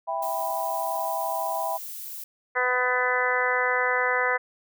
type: chord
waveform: sine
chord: E minor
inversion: none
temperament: just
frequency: 659.3 / 791.1 / 988.9 Hz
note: E5 / G5 / B5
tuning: 0 / +16 / +2 cents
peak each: -30 dBFS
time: 0.07-1.78 s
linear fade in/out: 20 ms
type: noise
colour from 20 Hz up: violet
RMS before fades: -37 dBFS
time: 0.22-2.24 s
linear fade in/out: 5 ms
type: harmonic tone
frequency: 250.5 Hz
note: B3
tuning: 25 cents sharp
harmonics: 2 / 3 / 4 / 5 / 6 / 7 / 8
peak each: -28 / -32 / -29 / -31 / -29 / -28 / -28 dBFS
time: 2.55-4.38 s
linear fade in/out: 20 ms
effects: none